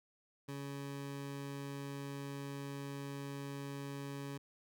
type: tone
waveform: 20% pulse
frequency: 140 Hz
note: C#3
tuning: 18 cents sharp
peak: -37 dBFS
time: 0.48-4.38 s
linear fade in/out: 10 ms
effects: none